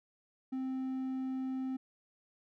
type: tone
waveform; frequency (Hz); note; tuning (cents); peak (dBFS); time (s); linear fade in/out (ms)
triangle; 261.6; C4; 0; -32; 0.52-1.77; 10
effects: none